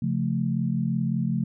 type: chord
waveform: sine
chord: Db augmented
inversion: none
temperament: equal with one note detuned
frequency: 136.45 / 174.61 / 220 Hz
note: Db3 / F3 / A3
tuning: -27 / 0 / 0 cents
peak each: -27 dBFS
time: 0.02-1.44 s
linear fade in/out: 5 ms
effects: none